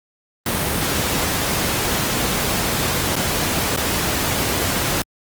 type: noise with dropouts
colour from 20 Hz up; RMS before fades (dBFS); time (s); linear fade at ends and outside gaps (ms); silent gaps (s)
pink; -20; 0.46-5.02; 2; 3.156-3.163 / 3.763-3.773
effects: high-pass 60 Hz 12 dB/octave + Opus 32 kbps